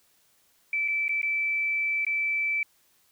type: tone with dropouts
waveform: sine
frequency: 2320 Hz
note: D7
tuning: 22 cents flat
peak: -24 dBFS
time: 0.73-2.63 s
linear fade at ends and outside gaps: 2 ms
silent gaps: 0.879-0.883 / 1.082-1.092 / 1.216-1.229 / 2.049-2.066 s
effects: white hiss -65 dBFS RMS until 3.11 s